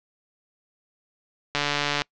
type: click train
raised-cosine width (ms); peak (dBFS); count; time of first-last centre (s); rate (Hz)
0.2; -6; 69; 1.55-2.019; 145
effects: noise-tail reverb RT60 0.1 s tail -25 dB re dry + low-pass 5000 Hz 12 dB/octave